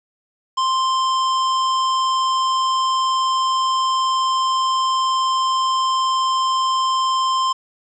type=tone; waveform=square; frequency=1046.5 Hz; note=C6; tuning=in tune; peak=-17 dBFS; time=0.57-7.53 s; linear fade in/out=10 ms; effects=resampled to 16000 Hz + 8-bit

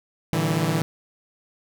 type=tone cluster; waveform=sawtooth; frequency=114.1 / 147.2 / 163.6 / 192.2 Hz; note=A#2 / D3 / E3 / G3; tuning=-37 / +4 / -13 / -34 cents; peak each=-26 / -22 / -19 / -28 dBFS; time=0.33-0.82 s; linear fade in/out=0 ms; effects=none

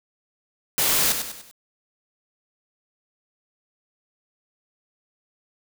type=noise with echo; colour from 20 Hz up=white; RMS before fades=-21 dBFS; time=0.78-1.12 s; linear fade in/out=0 ms; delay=98 ms; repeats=4; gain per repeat=-7 dB; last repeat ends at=1.512 s; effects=none

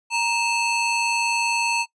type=ring-modulated tone; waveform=35% pulse; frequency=1770 Hz; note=A6; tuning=10 cents sharp; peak=-15 dBFS; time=0.1-1.86 s; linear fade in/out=50 ms; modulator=835 Hz; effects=noise-tail reverb RT60 0.1 s tail -19 dB re dry + resampled to 22050 Hz

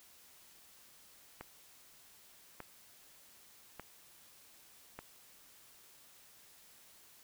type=click train; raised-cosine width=0.5 ms; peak=-29 dBFS; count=4; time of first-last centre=1.41-4.99 s; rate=0.838 Hz; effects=white hiss -61 dBFS RMS until 7.23 s

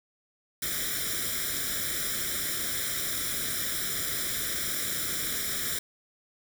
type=noise with comb filter; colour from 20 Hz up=white; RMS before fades=-31 dBFS; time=0.62-5.79 s; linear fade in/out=5 ms; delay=0.55 ms; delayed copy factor=+0.95; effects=none

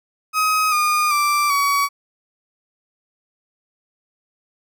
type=tone with pitch steps; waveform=35% pulse; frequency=1264 / 1218.1 / 1173.9 / 1131.3 Hz; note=D#6 / D#6 / D6 / C#6; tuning=+27 / -37 / -1 / +35 cents; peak=-14 dBFS; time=0.33-1.89 s; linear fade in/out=50 ms; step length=390 ms; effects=none

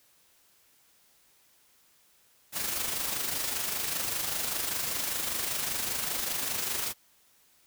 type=noise with amplitude modulation; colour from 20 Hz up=white; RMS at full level=-30 dBFS; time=2.52-6.94 s; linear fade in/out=50 ms; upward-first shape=sine; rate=25.1 Hz; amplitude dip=45%; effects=white hiss -64 dBFS RMS until 7.66 s

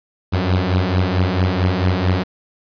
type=beating tone pair; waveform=sawtooth; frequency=89.8 / 94.3 Hz; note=F2 / F#2; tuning=+49 / +33 cents; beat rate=4.5 Hz; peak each=-14 dBFS; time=0.32-2.24 s; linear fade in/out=20 ms; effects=resampled to 11025 Hz + 7-bit

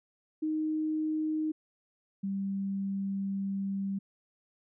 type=tone pair in turn; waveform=sine; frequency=311.1 / 195.98 Hz; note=D#4 / G3; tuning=0 / 0 cents; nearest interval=minor sixth; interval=800 cents; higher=first; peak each=-28 / -30 dBFS; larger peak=first; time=0.42-1.52 / 2.23-3.99 s; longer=second; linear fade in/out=10 ms; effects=none

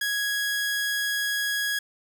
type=tone; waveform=sawtooth; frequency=1661.2 Hz; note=G#6; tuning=in tune; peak=-21 dBFS; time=0.01-1.79 s; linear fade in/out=5 ms; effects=none

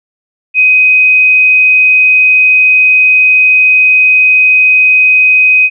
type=tone; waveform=sine; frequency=2513 Hz; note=D#7; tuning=17 cents sharp; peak=-3 dBFS; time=0.54-5.7 s; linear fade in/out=50 ms; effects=none

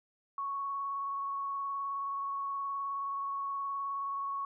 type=tone with vibrato; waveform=sine; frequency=1108.7 Hz; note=C#6; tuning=in tune; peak=-33 dBFS; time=0.38-4.45 s; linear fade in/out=2 ms; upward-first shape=sine; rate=19 Hz; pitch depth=14 cents each way; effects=none

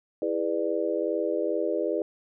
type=chord; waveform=sine; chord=E dominant seventh; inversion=none; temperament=just; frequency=329.6 / 412 / 494.4 / 593.3 Hz; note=E4 / G#4 / B4 / D5; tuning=0 / -14 / +2 / +18 cents; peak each=-30 dBFS; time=0.22-2.02 s; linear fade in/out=2 ms; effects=none

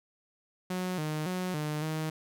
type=tone with pitch steps; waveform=sawtooth; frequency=183.1 / 153.7 / 183 / 151.4 / 156.9 Hz; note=F#3 / D#3 / F#3 / D#3 / D#3; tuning=-18 / -21 / -19 / -47 / +15 cents; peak=-27 dBFS; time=0.7-2.1 s; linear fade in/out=5 ms; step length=280 ms; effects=none

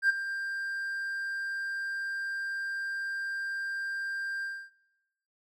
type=tone with ADSR envelope; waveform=triangle; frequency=1589 Hz; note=G6; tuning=23 cents sharp; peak=-16 dBFS; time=0.02-4.71 s; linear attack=75 ms; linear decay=13 ms; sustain=-14 dB; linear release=280 ms; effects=noise-tail reverb RT60 0.8 s tail -17 dB re dry + tanh soft clip ceiling -16 dBFS

